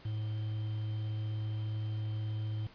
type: tone with quantisation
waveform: triangle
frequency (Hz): 107.9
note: A2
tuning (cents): -33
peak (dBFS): -31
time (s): 0.05-2.67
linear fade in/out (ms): 5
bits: 9
effects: pink hiss -57 dBFS RMS until 2.74 s + resampled to 11025 Hz